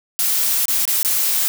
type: noise with dropouts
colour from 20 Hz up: blue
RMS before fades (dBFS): -18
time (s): 0.19-1.48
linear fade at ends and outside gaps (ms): 0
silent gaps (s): 0.655-0.682 / 0.853-0.877 / 1.029-1.048
effects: none